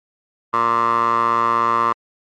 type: tone with band-pass filter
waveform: 15% pulse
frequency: 116.54 Hz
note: A#2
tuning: in tune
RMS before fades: -17 dBFS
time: 0.53-1.93 s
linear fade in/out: 10 ms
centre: 1100 Hz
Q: 5.6
effects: MP3 64 kbps